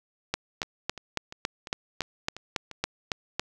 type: two click trains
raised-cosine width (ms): 0.2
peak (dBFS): -9 / -22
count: 12 / 7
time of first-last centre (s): 0.34-3.396 / 0.63-2.713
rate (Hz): 3.6 / 2.88
effects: none